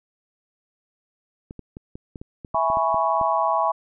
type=clicks; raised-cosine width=3 ms; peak=-23 dBFS; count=12; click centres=1.509 / 1.593 / 1.769 / 1.955 / 2.158 / 2.215 / 2.448 / 2.545 / 2.701 / 2.771 / 2.944 / 3.213 s
type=chord; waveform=sine; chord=C# minor seventh; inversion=first; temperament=equal; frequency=659.3 / 830.6 / 987.8 / 1108.7 Hz; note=E5 / G#5 / B5 / C#6; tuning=0 / 0 / 0 / 0 cents; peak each=-24 dBFS; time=2.54-3.72 s; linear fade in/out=10 ms
effects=none